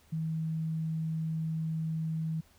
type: tone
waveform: sine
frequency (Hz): 160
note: D#3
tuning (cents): +49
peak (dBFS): -30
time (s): 0.12-2.41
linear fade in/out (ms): 10
effects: added 77 Hz sine -64 dBFS peak until 2.58 s + pink hiss -64 dBFS RMS until 2.58 s